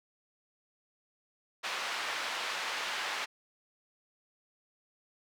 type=band-pass noise; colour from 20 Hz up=pink; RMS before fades=-36 dBFS; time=1.63-3.26 s; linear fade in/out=20 ms; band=1000 to 4000 Hz; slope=12 dB/octave; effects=none